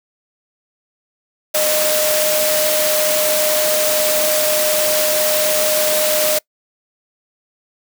sine tone in noise, 612 Hz, D#5, 29 cents flat, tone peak -17 dBFS, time 1.54-6.39 s, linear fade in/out 10 ms, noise white, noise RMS -18 dBFS, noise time 1.54-6.39 s, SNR -2 dB, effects noise-tail reverb RT60 0.1 s tail -24 dB re dry + high-pass 200 Hz 12 dB/octave

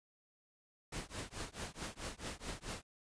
pink noise with tremolo, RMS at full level -41 dBFS, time 0.92-2.83 s, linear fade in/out 5 ms, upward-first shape triangle, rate 4.6 Hz, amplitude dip 100%, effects resampled to 22050 Hz

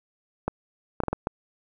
clicks, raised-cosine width 1 ms, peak -11 dBFS, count 6, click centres 0.48 / 1.003 / 1.036 / 1.083 / 1.13 / 1.271 s, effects none

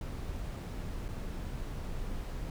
brown noise with dropouts, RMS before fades -38 dBFS, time 0.01-2.5 s, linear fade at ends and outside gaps 2 ms, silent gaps 1.083-1.087 s, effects none

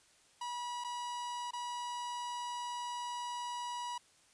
45% pulse tone with dropouts, 970 Hz, B5, 31 cents flat, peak -38 dBFS, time 0.41-3.98 s, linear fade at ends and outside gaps 5 ms, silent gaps 0.84-0.845 / 1.509-1.533 s, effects white hiss -66 dBFS RMS until 4.33 s + resampled to 22050 Hz

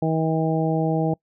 harmonic tone, 160 Hz, D#3, 49 cents sharp, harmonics 1 / 2 / 3 / 4 / 5, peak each -22 / -25 / -27 / -28 / -29 dBFS, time 0.02-1.14 s, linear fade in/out 5 ms, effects noise-tail reverb RT60 0.1 s tail -25 dB re dry

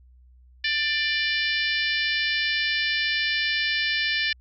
harmonic tone, 591 Hz, D5, 11 cents sharp, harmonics 3 / 4 / 5 / 6 / 7 / 8 / 9, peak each -26 / -28 / -30 / -32 / -33 / -34 / -35 dBFS, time 0.64-4.33 s, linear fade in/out 5 ms, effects added 62 Hz sine -50 dBFS peak until 4.4 s

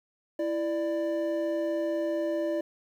triangle tone pair together, 332.5 / 592 Hz, E4 / D5, +15 / +14 cents, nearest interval minor seventh, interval 999 cents, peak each -28 / -27 dBFS, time 0.39-2.61 s, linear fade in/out 5 ms, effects 10-bit

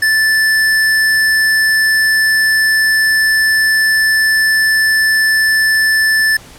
square tone, 1755 Hz, A6, 5 cents flat, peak -10 dBFS, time 0.02-6.37 s, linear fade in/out 5 ms, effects pink hiss -38 dBFS RMS until 6.58 s + low-pass 12000 Hz 12 dB/octave

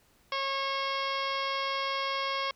harmonic tone, 545 Hz, C#5, 29 cents flat, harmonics 1 / 2 / 3 / 4 / 5 / 6 / 7 / 8 / 9 / 10, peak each -37 / -32 / -42 / -37 / -43 / -38 / -47 / -45 / -44 / -45 dBFS, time 0.32-2.51 s, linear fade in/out 2 ms, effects pink hiss -65 dBFS RMS until 2.55 s

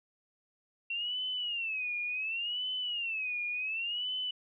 sine tone with vibrato, 2712 Hz, E7, 49 cents sharp, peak -32 dBFS, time 0.9-4.31 s, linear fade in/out 5 ms, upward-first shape sine, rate 0.69 Hz, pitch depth 190 cents each way, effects none

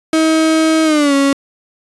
35% pulse tone with pitch glide, 318.5 to 277.3 Hz, D#4 to C#4, +41 to +1 cents, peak -8 dBFS, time 0.13-1.33 s, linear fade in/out 2 ms, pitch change -240 cents, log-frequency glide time 0.84-1.14 s, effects resampled to 24000 Hz

